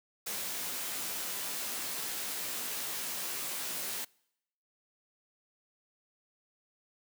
white noise with comb filter, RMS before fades -37 dBFS, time 0.26-4.05 s, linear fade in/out 10 ms, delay 16 ms, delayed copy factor +0.6, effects noise-tail reverb RT60 0.8 s tail -26 dB re dry + high-pass 150 Hz 12 dB/octave

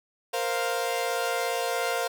sawtooth chord, Bb suspended second, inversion none, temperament equal, 466.2 / 523.3 / 698.5 Hz, Bb4 / C5 / F5, 0 / 0 / 0 cents, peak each -27 / -27 / -26 dBFS, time 0.33-2.08 s, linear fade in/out 10 ms, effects none

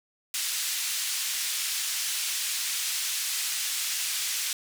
white band-pass noise, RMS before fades -30 dBFS, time 0.34-4.53 s, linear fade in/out 2 ms, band 2200 to 9400 Hz, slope 12 dB/octave, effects none

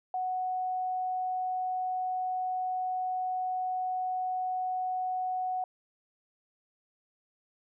sine tone, 740 Hz, F#5, in tune, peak -29 dBFS, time 0.14-5.64 s, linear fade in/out 2 ms, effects none

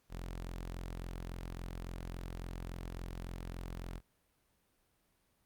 sawtooth tone, 43.58 Hz, F1, 3 cents flat, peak -37 dBFS, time 0.09-4.01 s, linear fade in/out 50 ms, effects pink hiss -75 dBFS RMS until 5.45 s + Opus 48 kbps

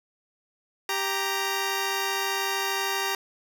10% pulse tone pair together, 392 / 932.3 Hz, G4 / A#5, 0 / 0 cents, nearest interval octave + minor third, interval 1500 cents, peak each -20 dBFS, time 0.89-3.15 s, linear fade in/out 2 ms, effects none

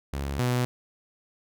sawtooth tone pair in turn, 69.6 / 124.01 Hz, C#2 / B2, +8 / +8 cents, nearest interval minor seventh, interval 1000 cents, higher second, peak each -25 / -19 dBFS, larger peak second, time 0.13-0.39 / 0.39-0.65 s, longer neither, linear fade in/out 0 ms, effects none

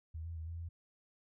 sine tone with pitch steps, 80.2 / 83.7 / 80.2 / 83.7 / 84.2 Hz, E2 / E2 / E2 / E2 / E2, -47 / +27 / -47 / +27 / +37 cents, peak -40 dBFS, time 0.14-0.69 s, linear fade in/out 10 ms, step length 110 ms, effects none

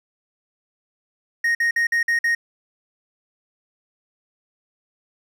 triangle tone bursts, 1864.7 Hz, A#6, in tune, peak -15 dBFS, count 6, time 1.44-2.35 s, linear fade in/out 5 ms, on 110 ms, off 50 ms, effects none

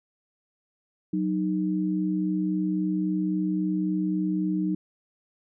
sine tone pair together, 185.5 / 309.2 Hz, F#3 / D#4, +5 / -11 cents, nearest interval major sixth, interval 884 cents, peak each -26 dBFS, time 1.13-4.75 s, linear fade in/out 5 ms, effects none

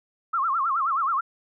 sine tone with vibrato, 1207 Hz, D6, 47 cents sharp, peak -21 dBFS, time 0.33-1.21 s, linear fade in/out 10 ms, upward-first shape sine, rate 9.4 Hz, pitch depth 230 cents each way, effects none

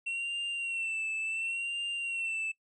triangle tone with vibrato, 2711 Hz, E7, 48 cents sharp, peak -30 dBFS, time 0.06-2.52 s, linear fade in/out 10 ms, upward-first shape sine, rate 0.7 Hz, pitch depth 53 cents each way, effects noise-tail reverb RT60 0.1 s tail -21 dB re dry + resampled to 24000 Hz

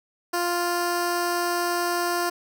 10% pulse tone with notch filter, 349.2 Hz, F4, in tune, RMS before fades -25 dBFS, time 0.33-2.3 s, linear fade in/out 10 ms, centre 2200 Hz, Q 1.9, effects none

